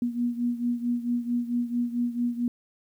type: beating tone pair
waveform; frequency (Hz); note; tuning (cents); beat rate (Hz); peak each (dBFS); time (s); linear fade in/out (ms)
sine; 239.3 / 243.8; A#3 / B3; +46 / -22; 4.5; -26 / -30; 0.02-2.48; 2
effects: 10-bit